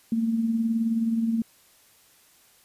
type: tone with tremolo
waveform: sine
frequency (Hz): 227.2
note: A#3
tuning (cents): -44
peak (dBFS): -19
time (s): 0.12-1.42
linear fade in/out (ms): 2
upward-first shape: triangle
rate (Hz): 19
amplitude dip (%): 55
effects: white hiss -58 dBFS RMS until 2.64 s + resampled to 32000 Hz